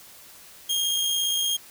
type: tone with amplitude modulation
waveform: sawtooth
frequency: 3237 Hz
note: G#7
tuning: 45 cents flat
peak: -18 dBFS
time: 0.69-1.57 s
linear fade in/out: 10 ms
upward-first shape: sine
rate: 57.3 Hz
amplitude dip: 30%
effects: white hiss -48 dBFS RMS until 1.7 s